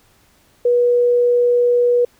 sine tone, 485.1 Hz, B4, 31 cents flat, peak -11 dBFS, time 0.65-2.05 s, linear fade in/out 5 ms, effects pink hiss -55 dBFS RMS until 2.19 s

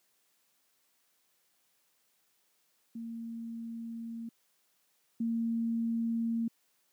sine tone pair in turn, 229.7 / 229.7 Hz, A#3 / A#3, -25 / -25 cents, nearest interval unison, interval 0 cents, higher neither, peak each -37 / -28 dBFS, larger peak second, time 2.95-4.29 / 5.2-6.48 s, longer first, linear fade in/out 5 ms, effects white hiss -73 dBFS RMS until 6.92 s + high-pass 150 Hz 12 dB/octave

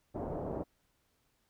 white low-pass noise, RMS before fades -38 dBFS, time 0.14-0.64 s, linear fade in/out 20 ms, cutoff 670 Hz, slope 24 dB/octave, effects pink hiss -75 dBFS RMS until 1.49 s

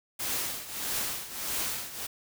white noise with tremolo, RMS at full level -30 dBFS, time 0.19-2.07 s, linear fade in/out 10 ms, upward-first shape triangle, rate 1.6 Hz, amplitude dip 80%, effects none

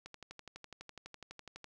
click train, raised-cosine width 0.2 ms, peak -30 dBFS, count 20, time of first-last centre 0.06-1.643 s, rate 12 Hz, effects none

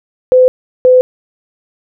sine tone pair in turn, 509 / 507 Hz, C5 / B4, -48 / +45 cents, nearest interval unison, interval 7 cents, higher first, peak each -3 dBFS, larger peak neither, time 0.32-0.48 / 0.85-1.01 s, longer neither, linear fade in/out 0 ms, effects none

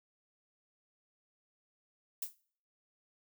violet noise with exponential decay, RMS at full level -32 dBFS, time 2.22-2.35 s, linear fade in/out 5 ms, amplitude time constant 27 ms, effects noise-tail reverb RT60 0.5 s tail -21 dB re dry

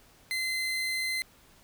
30% pulse tone, 2062 Hz, C7, 26 cents flat, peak -26 dBFS, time 0.31-1.22 s, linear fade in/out 0 ms, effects pink hiss -59 dBFS RMS until 1.63 s

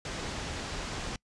pink low-pass noise, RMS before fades -37 dBFS, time 0.05-1.16 s, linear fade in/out 2 ms, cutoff 7300 Hz, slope 24 dB/octave, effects noise-tail reverb RT60 0.1 s tail -25 dB re dry + resampled to 24000 Hz

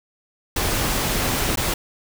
pink noise with dropouts, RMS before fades -22 dBFS, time 0.56-1.74 s, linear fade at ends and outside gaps 5 ms, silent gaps 1.558-1.572 s, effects none

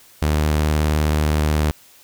sawtooth tone with vibrato, 76.1 Hz, D#2, 38 cents flat, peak -12 dBFS, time 0.22-1.71 s, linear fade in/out 0 ms, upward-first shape sine, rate 19 Hz, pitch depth 45 cents each way, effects white hiss -49 dBFS RMS until 2.03 s

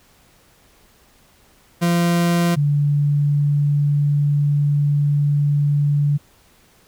40% pulse / sine tone pair in turn, 172 / 145.01 Hz, F3 / D3, -26 / -22 cents, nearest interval minor third, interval 296 cents, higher first, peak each -14 dBFS, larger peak neither, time 1.81-2.56 / 2.56-6.18 s, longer second, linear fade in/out 20 ms, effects pink hiss -54 dBFS RMS until 6.87 s

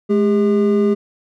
triangle tone pair together, 211.8 / 403 Hz, G#3 / G4, +34 / +48 cents, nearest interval major seventh, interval 1114 cents, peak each -13 dBFS, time 0.09-0.95 s, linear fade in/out 20 ms, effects none

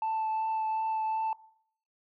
sine tone with vibrato, 880 Hz, A5, in tune, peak -26 dBFS, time 0.02-1.33 s, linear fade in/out 2 ms, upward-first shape triangle, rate 2.7 Hz, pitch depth 12 cents each way, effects noise-tail reverb RT60 0.6 s tail -20 dB re dry + tanh soft clip ceiling -26 dBFS

